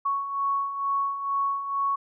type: beating tone pair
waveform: sine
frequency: 1108.7 / 1110.9 Hz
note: C#6 / C#6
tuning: 0 / +3 cents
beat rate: 2.2 Hz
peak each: -32 / -25 dBFS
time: 0.05-1.96 s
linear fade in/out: 10 ms
effects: none